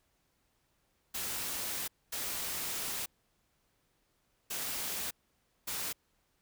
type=noise bursts at uneven times; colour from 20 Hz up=white; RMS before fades=-37 dBFS; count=4; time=1.14-1.88 / 2.12-3.06 / 4.5-5.11 / 5.67-5.93 s; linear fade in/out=10 ms; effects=pink hiss -75 dBFS RMS until 6.41 s